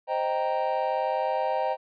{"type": "chord", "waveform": "triangle", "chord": "C minor seventh", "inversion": "none", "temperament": "equal", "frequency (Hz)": [523.3, 622.3, 784, 932.3], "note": ["C5", "Eb5", "G5", "Bb5"], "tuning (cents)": [0, 0, 0, 0], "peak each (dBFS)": [-28, -28, -27, -29], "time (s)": [0.07, 1.77], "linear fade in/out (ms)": 50, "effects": ["resampled to 11025 Hz"]}